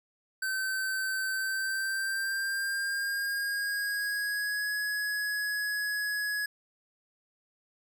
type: tone with pitch glide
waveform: square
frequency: 1540 to 1679.4 Hz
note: G6 to G#6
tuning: -31 to +19 cents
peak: -30 dBFS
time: 0.42-6.46 s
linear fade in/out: 5 ms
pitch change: +150 cents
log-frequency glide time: 1.31-4.73 s
effects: none